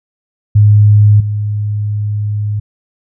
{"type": "tone with level steps", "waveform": "sine", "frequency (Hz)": 104.5, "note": "G#2", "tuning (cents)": 11, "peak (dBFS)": [-3, -13], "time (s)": [0.55, 2.6], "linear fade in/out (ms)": 10, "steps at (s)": 1.2, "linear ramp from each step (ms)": 5, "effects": []}